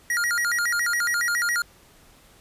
square tone with vibrato, 1640 Hz, G#6, 22 cents flat, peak -22 dBFS, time 0.1-1.62 s, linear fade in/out 2 ms, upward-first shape square, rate 7.2 Hz, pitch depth 260 cents each way, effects pink hiss -54 dBFS RMS until 2.4 s + resampled to 32000 Hz

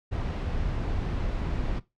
brown noise, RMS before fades -29 dBFS, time 0.11-1.8 s, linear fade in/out 20 ms, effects noise-tail reverb RT60 0.2 s tail -17 dB re dry + low-pass 4000 Hz 12 dB/octave

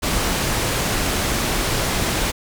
pink low-pass noise, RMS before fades -21 dBFS, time 0.02-2.32 s, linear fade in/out 20 ms, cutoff 12000 Hz, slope 12 dB/octave, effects none

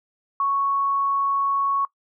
sine tone, 1108.7 Hz, C#6, in tune, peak -19 dBFS, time 0.4-1.85 s, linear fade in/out 2 ms, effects noise-tail reverb RT60 0.1 s tail -20 dB re dry

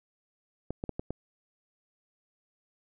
clicks, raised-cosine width 2 ms, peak -20 dBFS, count 5, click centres 0.706 / 0.839 / 0.893 / 0.995 / 1.106 s, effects none

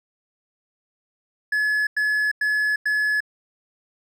triangle tone bursts, 1706 Hz, G#6, 46 cents sharp, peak -17 dBFS, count 4, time 1.52-3.205 s, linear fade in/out 5 ms, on 350 ms, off 95 ms, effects none

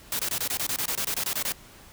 white noise bursts, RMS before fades -28 dBFS, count 15, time 0.12-1.522 s, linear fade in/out 2 ms, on 72 ms, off 23 ms, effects pink hiss -50 dBFS RMS until 1.92 s

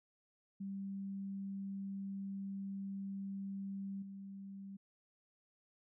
sine tone with level steps, 196 Hz, G3, in tune, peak -40 / -46 dBFS, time 0.6-4.77 s, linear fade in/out 10 ms, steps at 4.02 s, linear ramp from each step 5 ms, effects none

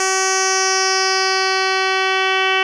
10% pulse tone with low-pass filter sweep, 380 Hz, F#4, 46 cents sharp, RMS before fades -17 dBFS, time 0-2.63 s, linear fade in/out 2 ms, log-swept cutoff 7200 to 3100 Hz, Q 4.3, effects none

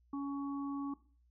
harmonic tone, 280 Hz, C#4, 18 cents sharp, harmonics 1 / 3 / 4, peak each -36 / -51 / -46 dBFS, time 0.13-0.94 s, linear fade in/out 5 ms, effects noise-tail reverb RT60 0.4 s tail -17 dB re dry + added 60 Hz sine -66 dBFS peak until 1.3 s

